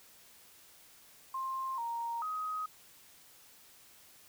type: tone with pitch steps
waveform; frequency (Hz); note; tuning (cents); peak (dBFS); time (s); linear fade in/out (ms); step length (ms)
sine; 1056 / 932 / 1259; C6 / A#5 / D#6; +16 / -1 / +20; -34; 1.34-2.66; 5; 440
effects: white hiss -59 dBFS RMS until 4.28 s